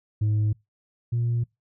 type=tone pair in turn; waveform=sine; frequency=106.4 / 118.37 Hz; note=G#2 / A#2; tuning=+42 / +27 cents; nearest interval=major second; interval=185 cents; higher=second; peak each=-17 / -20 dBFS; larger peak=first; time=0.21-0.53 / 1.12-1.44 s; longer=neither; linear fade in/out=10 ms; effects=noise-tail reverb RT60 0.2 s tail -25 dB re dry + tanh soft clip ceiling -19 dBFS